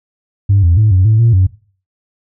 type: tone with pitch steps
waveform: sine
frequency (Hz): 99.4 / 85.2 / 107.8 / 92.7 / 109.5 / 116.2 / 93.5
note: G2 / F2 / A2 / F#2 / A2 / A#2 / F#2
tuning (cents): +25 / -42 / -35 / +4 / -8 / -5 / +19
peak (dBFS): -5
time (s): 0.49-1.47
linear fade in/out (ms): 10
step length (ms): 140
effects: noise-tail reverb RT60 0.4 s tail -18 dB re dry + tanh soft clip ceiling -3 dBFS